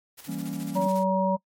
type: noise with tremolo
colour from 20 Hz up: white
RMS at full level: -43 dBFS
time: 0.17-1.04 s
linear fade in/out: 20 ms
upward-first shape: square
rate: 14 Hz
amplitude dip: 55%
type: chord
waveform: triangle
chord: E diminished seventh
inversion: none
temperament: equal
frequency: 164.81 / 196 / 233.1 / 277.2 Hz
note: E3 / G3 / Bb3 / Db4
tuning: 0 / 0 / 0 / 0 cents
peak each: -33 / -33 / -34 / -32 dBFS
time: 0.27-0.88 s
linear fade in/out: 20 ms
type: harmonic tone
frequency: 189.8 Hz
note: F#3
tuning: 44 cents sharp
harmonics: 1 / 3 / 5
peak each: -25 / -25 / -25 dBFS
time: 0.75-1.37 s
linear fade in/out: 20 ms
effects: noise-tail reverb RT60 0.1 s tail -23 dB re dry + MP3 64 kbps